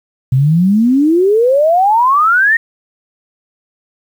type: exponential sweep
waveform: sine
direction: up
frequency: 124.9 to 1882 Hz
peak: -7 dBFS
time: 0.32-2.57 s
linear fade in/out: 5 ms
effects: 7-bit